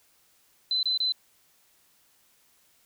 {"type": "tone bursts", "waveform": "sine", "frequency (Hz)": 4037, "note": "B7", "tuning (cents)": 37, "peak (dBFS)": -23, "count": 3, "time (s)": [0.71, 1.122], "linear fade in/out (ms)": 2, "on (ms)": 120, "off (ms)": 26, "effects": ["white hiss -64 dBFS RMS until 2.85 s"]}